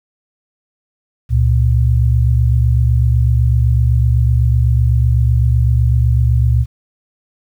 sine tone pair together, 69.7 / 117.63 Hz, C#2 / A#2, +10 / +16 cents, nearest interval major sixth, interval 906 cents, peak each -12 dBFS, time 1.29-6.66 s, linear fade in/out 50 ms, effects 8-bit

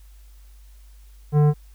triangle tone with tanh clipping, 148.6 Hz, D3, 21 cents sharp, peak -15 dBFS, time 1.32-1.54 s, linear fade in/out 50 ms, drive 17 dB, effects added 50 Hz sine -44 dBFS peak until 1.74 s + white hiss -60 dBFS RMS until 1.74 s

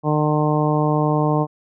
harmonic tone, 151.2 Hz, D#3, 49 cents flat, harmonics 1 / 2 / 3 / 4 / 5 / 6 / 7, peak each -19 / -22 / -24 / -25 / -26 / -27 / -27 dBFS, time 0.03-1.47 s, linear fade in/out 50 ms, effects none

